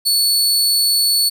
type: tone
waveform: sawtooth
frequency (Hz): 4435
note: C#8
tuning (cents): 0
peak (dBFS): -10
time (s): 0.05-1.3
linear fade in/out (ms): 20
effects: none